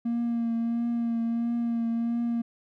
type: tone with vibrato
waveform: triangle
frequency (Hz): 233.1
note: A#3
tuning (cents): 0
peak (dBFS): -22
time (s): 0.05-2.42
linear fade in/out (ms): 10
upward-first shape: triangle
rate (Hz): 1.5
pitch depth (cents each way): 26
effects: tanh soft clip ceiling -19 dBFS